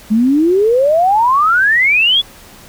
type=exponential sweep; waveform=sine; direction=up; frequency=207.7 to 3472 Hz; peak=-8 dBFS; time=0.1-2.22 s; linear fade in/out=20 ms; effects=pink hiss -39 dBFS RMS until 2.68 s